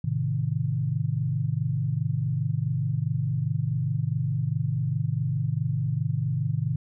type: chord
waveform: sine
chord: A diminished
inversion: none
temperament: equal with one note detuned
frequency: 108.05 / 130.81 / 155.56 Hz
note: A2 / C3 / Eb3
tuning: -31 / 0 / 0 cents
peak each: -29 / -27 / -28 dBFS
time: 0.04-6.76 s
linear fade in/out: 5 ms
effects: none